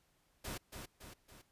pink noise with echo, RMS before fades -43 dBFS, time 0.44-0.58 s, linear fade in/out 10 ms, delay 280 ms, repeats 3, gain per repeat -5 dB, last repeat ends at 1.42 s, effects pink hiss -74 dBFS RMS until 1.51 s + resampled to 32000 Hz

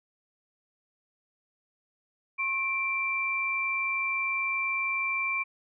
sine tone pair together, 1078.9 / 2349 Hz, C#6 / D7, -47 / 0 cents, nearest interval octave + minor second, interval 1347 cents, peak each -34 / -27 dBFS, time 2.38-5.44 s, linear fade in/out 20 ms, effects none

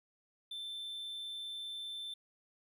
triangle tone, 3545 Hz, A7, 12 cents sharp, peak -39 dBFS, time 0.51-2.14 s, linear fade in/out 5 ms, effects none

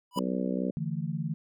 square tone with exponential growth, 987.8 Hz, B5, in tune, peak -26 dBFS, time 0.11-0.19 s, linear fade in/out 2 ms, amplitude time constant 17 ms
harmonic tone, 63.1 Hz, B1, 38 cents sharp, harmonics 3 / 4 / 5 / 6 / 7 / 8 / 9, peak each -31 / -32 / -37 / -40 / -40 / -38 / -39 dBFS, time 0.16-0.71 s, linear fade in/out 5 ms
sine chord, D suspended second, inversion none, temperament just, 146.83 / 165.19 / 220.2 Hz, D3 / E3 / A3, 0 / +4 / +2 cents, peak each -34 / -32 / -37 dBFS, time 0.77-1.34 s, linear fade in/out 0 ms
effects none

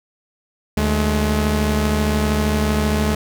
sawtooth tone pair together, 75.17 / 212.6 Hz, D2 / G#3, +41 / +41 cents, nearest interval octave + tritone, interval 1800 cents, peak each -15 dBFS, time 0.77-3.15 s, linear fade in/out 5 ms, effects none

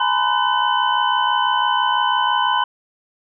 sine tone cluster, 843 / 954 / 1020 / 1507 / 3020 Hz, G#5 / A#5 / C6 / F#6 / F#7, +26 / +40 / -44 / +31 / +35 cents, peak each -23 / -21 / -19 / -24 / -24 dBFS, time 0-2.64 s, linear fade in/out 5 ms, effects none

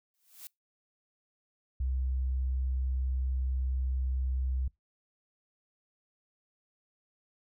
blue noise with exponential growth, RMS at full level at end -42 dBFS, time 0.14-0.47 s, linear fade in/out 0 ms, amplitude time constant 71 ms
sine tone, 64.6 Hz, C2, 21 cents flat, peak -28 dBFS, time 1.8-4.68 s, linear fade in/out 5 ms
effects noise-tail reverb RT60 0.2 s tail -25 dB re dry

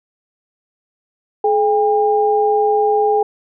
sine tone pair together, 426 / 804.2 Hz, G#4 / G5, +44 / +44 cents, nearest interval major seventh, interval 1100 cents, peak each -14 / -15 dBFS, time 1.44-3.23 s, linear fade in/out 5 ms, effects none

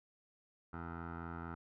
15% pulse tone with low-pass filter, 84.1 Hz, E2, 35 cents sharp, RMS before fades -45 dBFS, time 0.73-1.55 s, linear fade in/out 5 ms, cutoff 1300 Hz, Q 4.4, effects none

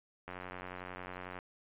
click train, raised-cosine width 0.5 ms, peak -28 dBFS, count 102, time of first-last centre 0.28-1.389 s, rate 91.1 Hz, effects resampled to 8000 Hz

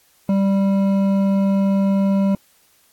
sine tone with hard clipping, 196 Hz, G3, in tune, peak -16 dBFS, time 0.29-2.35 s, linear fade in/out 2 ms, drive 9 dB, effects white hiss -57 dBFS RMS until 2.92 s + AAC 64 kbps

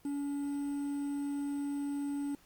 triangle tone with quantisation, 284.3 Hz, C#4, 44 cents sharp, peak -31 dBFS, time 0.05-2.35 s, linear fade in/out 2 ms, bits 9, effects pink hiss -64 dBFS RMS until 2.45 s + Opus 32 kbps

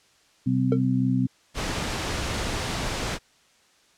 harmonic tone, 64.2 Hz, C2, 32 cents flat, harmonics 2 / 3 / 4, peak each -24 / -27 / -23 dBFS, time 0.46-1.27 s, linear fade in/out 10 ms
triangle tone with exponential decay, 452 Hz, A4, 47 cents sharp, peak -15 dBFS, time 0.72-0.81 s, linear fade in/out 2 ms, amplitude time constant 18 ms
pink noise, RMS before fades -28 dBFS, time 1.54-3.19 s, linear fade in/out 50 ms
effects white hiss -60 dBFS RMS until 3.97 s + low-pass 7000 Hz 12 dB/octave

